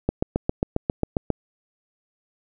click train, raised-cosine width 2 ms, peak -7 dBFS, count 10, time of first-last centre 0.09-1.303 s, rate 7.42 Hz, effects none

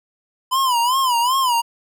square tone with vibrato, 1003 Hz, B5, 26 cents sharp, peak -16 dBFS, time 0.51-1.62 s, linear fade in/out 20 ms, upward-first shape sine, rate 2.6 Hz, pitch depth 130 cents each way, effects none

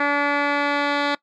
10% pulse tone with low-pass filter sweep, 287.4 Hz, D4, 37 cents flat, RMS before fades -21 dBFS, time 0-1.15 s, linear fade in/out 5 ms, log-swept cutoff 2100 to 3300 Hz, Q 2.4, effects noise-tail reverb RT60 0.1 s tail -22 dB re dry

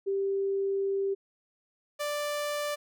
sine / sawtooth tone pair in turn, 392.6 / 588.2 Hz, G4 / D5, +3 / +3 cents, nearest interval perfect fifth, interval 700 cents, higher second, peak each -26 dBFS, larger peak neither, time 0.06-1.15 / 1.99-2.76 s, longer first, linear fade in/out 20 ms, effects none

